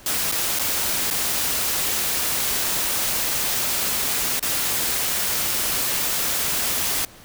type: noise with dropouts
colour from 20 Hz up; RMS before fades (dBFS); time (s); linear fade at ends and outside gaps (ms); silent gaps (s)
white; -23; 0.06-7.05; 2; 0.316-0.322 / 0.589-0.594 / 1.103-1.109 / 4.395-4.426
effects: pink hiss -46 dBFS RMS until 7.24 s